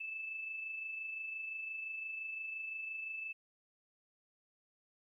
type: tone with amplitude modulation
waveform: sine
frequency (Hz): 2628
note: E7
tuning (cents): -6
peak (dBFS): -38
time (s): 0-3.33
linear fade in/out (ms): 10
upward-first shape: sine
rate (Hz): 25.8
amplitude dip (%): 40
effects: 13-bit